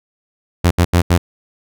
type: tone bursts at uneven times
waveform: sawtooth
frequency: 87.31 Hz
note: F2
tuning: in tune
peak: -5 dBFS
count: 4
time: 0.64-0.71 / 0.78-0.85 / 0.93-1.02 / 1.1-1.18 s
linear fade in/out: 10 ms
effects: none